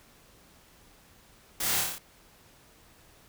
white noise with echo, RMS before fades -31 dBFS, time 1.6-1.81 s, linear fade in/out 5 ms, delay 29 ms, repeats 6, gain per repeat -2 dB, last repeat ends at 1.984 s, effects pink hiss -58 dBFS RMS until 3.28 s

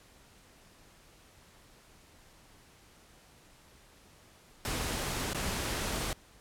pink noise with dropouts, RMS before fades -34 dBFS, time 4.65-6.13 s, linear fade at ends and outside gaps 1 ms, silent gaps 5.333-5.346 s, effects pink hiss -59 dBFS RMS until 6.4 s + low-pass 12000 Hz 12 dB/octave

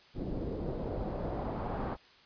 pink noise with low-pass filter sweep, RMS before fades -36 dBFS, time 0.14-1.97 s, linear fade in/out 50 ms, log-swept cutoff 360 to 980 Hz, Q 1.5, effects white hiss -59 dBFS RMS until 2.25 s + resampled to 11025 Hz

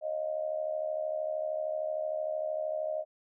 sine tone with amplitude modulation, 622.3 Hz, D#5, in tune, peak -27 dBFS, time 0.01-3.05 s, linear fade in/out 50 ms, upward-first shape sine, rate 73.1 Hz, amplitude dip 75%, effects none

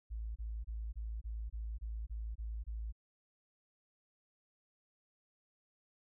sine tone bursts, 55 Hz, A1, in tune, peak -38 dBFS, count 10, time 0.1-2.925 s, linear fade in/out 20 ms, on 260 ms, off 25 ms, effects none

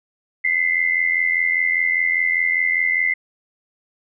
sine tone pair together, 2016 / 2101 Hz, B6 / C7, +35 / +7 cents, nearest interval minor second, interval 72 cents, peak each -19 dBFS, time 0.44-3.14 s, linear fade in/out 10 ms, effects none

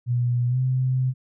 sine tone with pitch glide, 121.8 to 129.04 Hz, B2 to C3, -24 to -24 cents, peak -19 dBFS, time 0.06-1.14 s, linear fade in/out 50 ms, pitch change +100 cents, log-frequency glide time 0.48-0.58 s, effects none

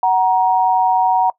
sine tone pair together, 746.4 / 941 Hz, F#5 / A#5, +15 / +16 cents, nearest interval major third, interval 401 cents, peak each -14 dBFS, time 0.03-1.3 s, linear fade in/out 2 ms, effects noise-tail reverb RT60 0.1 s tail -21 dB re dry

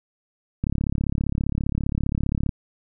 click train, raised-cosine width 5 ms, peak -11 dBFS, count 66, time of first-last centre 0.64-2.492 s, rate 35.1 Hz, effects none

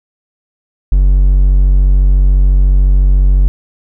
triangle tone, 47.04 Hz, F#1, 29 cents sharp, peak -3 dBFS, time 0.92-3.48 s, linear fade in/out 0 ms, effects none

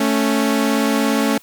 sawtooth tone pair together, 220 / 277.2 Hz, A3 / C#4, 0 / 0 cents, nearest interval major third, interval 400 cents, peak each -14 dBFS, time 0-1.38 s, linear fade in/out 5 ms, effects white hiss -49 dBFS RMS until 1.42 s

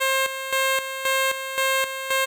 10% pulse tone with tremolo, 532 Hz, C5, 29 cents sharp, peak -11 dBFS, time 0-2.26 s, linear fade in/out 20 ms, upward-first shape square, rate 1.9 Hz, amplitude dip 65%, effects none

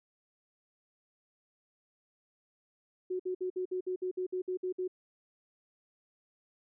sine tone bursts, 367.8 Hz, F#4, 10 cents flat, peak -31 dBFS, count 12, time 3.1-4.879 s, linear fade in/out 10 ms, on 96 ms, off 57 ms, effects none

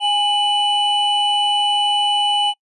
triangle tone pair together, 824 / 2977 Hz, G#5 / F#7, -14 / +10 cents, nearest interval octave + minor seventh, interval 2224 cents, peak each -16 dBFS, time 0-2.54 s, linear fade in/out 50 ms, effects noise-tail reverb RT60 0.1 s tail -26 dB re dry + resampled to 24000 Hz

